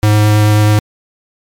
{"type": "tone with vibrato", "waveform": "square", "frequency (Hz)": 105.7, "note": "G#2", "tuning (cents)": 31, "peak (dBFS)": -7, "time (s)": [0.03, 0.79], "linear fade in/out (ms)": 0, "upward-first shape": "triangle", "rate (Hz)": 9.3, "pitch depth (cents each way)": 10, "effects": ["MP3 96 kbps"]}